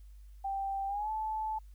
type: tone with pitch glide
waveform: sine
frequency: 784 to 869.9 Hz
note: G5 to A5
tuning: 0 to -20 cents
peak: -32 dBFS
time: 0.44-1.59 s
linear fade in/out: 10 ms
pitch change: +180 cents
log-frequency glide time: 0.87-1.1 s
effects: added 50 Hz sine -49 dBFS peak until 1.74 s + white hiss -73 dBFS RMS until 1.74 s